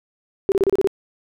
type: tone bursts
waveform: sine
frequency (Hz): 390.8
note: G4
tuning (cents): -5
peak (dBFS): -13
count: 7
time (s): 0.49-0.873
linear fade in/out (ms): 0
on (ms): 29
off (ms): 30
effects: none